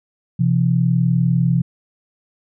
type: tone pair together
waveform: sine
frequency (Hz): 129.75 / 169.9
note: C3 / F3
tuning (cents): -14 / -47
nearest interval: perfect fourth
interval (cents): 467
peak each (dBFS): -16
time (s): 0.39-1.62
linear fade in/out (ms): 10
effects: none